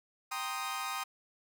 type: chord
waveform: sawtooth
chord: C minor seventh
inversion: second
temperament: equal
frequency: 784 / 932.3 / 1046.5 / 1244.5 Hz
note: G5 / Bb5 / C6 / Eb6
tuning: 0 / 0 / 0 / 0 cents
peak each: -38 / -40 / -38 / -34 dBFS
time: 0.31-1.04 s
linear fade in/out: 10 ms
effects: none